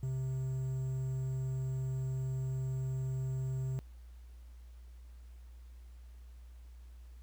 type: tone with quantisation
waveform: triangle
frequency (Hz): 131.2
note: C3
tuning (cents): +5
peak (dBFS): -31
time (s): 0.03-3.79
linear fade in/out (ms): 0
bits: 10
effects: added 60 Hz sine -49 dBFS peak until 7.22 s + pink hiss -70 dBFS RMS until 7.22 s